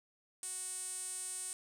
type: tone with band-pass filter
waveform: sawtooth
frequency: 370 Hz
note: F#4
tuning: in tune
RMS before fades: -42 dBFS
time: 0.43-1.53 s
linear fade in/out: 0 ms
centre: 8700 Hz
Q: 8.8
effects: none